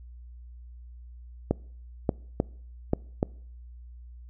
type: clicks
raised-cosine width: 2 ms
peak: -9 dBFS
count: 5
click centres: 1.51 / 2.092 / 2.401 / 2.934 / 3.229 s
effects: noise-tail reverb RT60 0.6 s tail -25 dB re dry + added 60 Hz sine -43 dBFS peak until 4.29 s